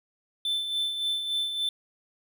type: tone with tremolo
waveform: triangle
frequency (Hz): 3531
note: A7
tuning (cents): +5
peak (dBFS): -23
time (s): 0.45-1.69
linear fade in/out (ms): 2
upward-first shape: sine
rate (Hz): 3.5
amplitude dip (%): 50
effects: none